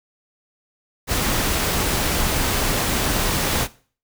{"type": "noise", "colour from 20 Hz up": "pink", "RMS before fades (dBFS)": -21, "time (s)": [1.07, 3.68], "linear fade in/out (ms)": 50, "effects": ["noise-tail reverb RT60 0.4 s tail -18 dB re dry"]}